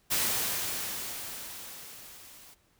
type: noise with level ramp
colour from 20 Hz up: white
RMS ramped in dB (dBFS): -27 to -53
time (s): 0.1-2.55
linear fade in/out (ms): 20
effects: pink hiss -68 dBFS RMS until 2.79 s